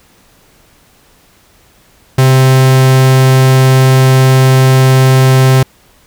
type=tone; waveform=45% pulse; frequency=131.2 Hz; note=C3; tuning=5 cents sharp; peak=-4 dBFS; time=2.18-5.63 s; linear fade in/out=5 ms; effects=pink hiss -47 dBFS RMS until 6.06 s